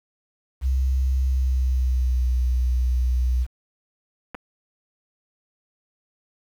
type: tone with pitch glide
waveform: sine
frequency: 65.4 to 62.02 Hz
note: C2 to B1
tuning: 0 to +8 cents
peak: -18 dBFS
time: 0.61-3.47 s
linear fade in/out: 50 ms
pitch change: -92 cents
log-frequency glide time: 1.23-2.29 s
type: clicks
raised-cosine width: 0.5 ms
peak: -20 dBFS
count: 2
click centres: 4.346 / 4.35 s
effects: 8-bit